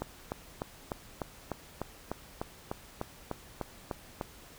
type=click train; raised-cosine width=1 ms; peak=-19 dBFS; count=15; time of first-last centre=0.02-4.212 s; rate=3.34 Hz; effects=pink hiss -53 dBFS RMS until 4.58 s